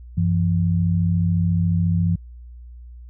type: tone pair together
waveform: sine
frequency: 94.9 / 169.09 Hz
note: F#2 / E3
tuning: +44 / +44 cents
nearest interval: minor seventh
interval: 1000 cents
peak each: -19 dBFS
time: 0.17-2.16 s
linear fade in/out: 10 ms
effects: added 60 Hz sine -37 dBFS peak until 3.09 s